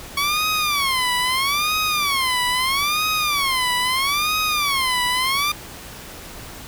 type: tone with vibrato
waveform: 15% pulse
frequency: 1113 Hz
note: C#6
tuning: 7 cents sharp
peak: -12 dBFS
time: 0.17-5.52 s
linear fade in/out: 5 ms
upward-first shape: sine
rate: 0.77 Hz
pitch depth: 210 cents each way
effects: pink hiss -37 dBFS RMS until 6.67 s